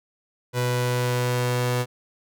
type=tone pair together; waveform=sawtooth; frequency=123.47 / 246.9 Hz; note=B2 / B3; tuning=0 / 0 cents; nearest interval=octave; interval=1200 cents; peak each=-18 / -21 dBFS; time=0.53-1.86 s; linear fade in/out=50 ms; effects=none